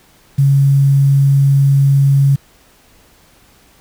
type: tone with quantisation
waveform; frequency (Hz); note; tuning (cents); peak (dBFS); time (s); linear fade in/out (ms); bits
sine; 138.59; C#3; 0; -7; 0.38-2.36; 10; 6
effects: pink hiss -49 dBFS RMS until 3.8 s